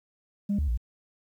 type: tone with pitch steps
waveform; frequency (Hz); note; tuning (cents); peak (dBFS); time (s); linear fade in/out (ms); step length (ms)
sine; 202.4 / 73.2 / 58; G#3 / D2 / A#1; -44 / -5 / -8; -22; 0.49-0.775; 10; 95
effects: tanh soft clip ceiling -21 dBFS + 10-bit